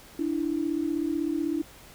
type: tone pair together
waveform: sine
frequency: 294 / 330 Hz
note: D4 / E4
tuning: +2 / +2 cents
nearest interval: major second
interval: 200 cents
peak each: -28 dBFS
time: 0.19-1.62 s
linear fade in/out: 5 ms
effects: pink hiss -50 dBFS RMS until 1.94 s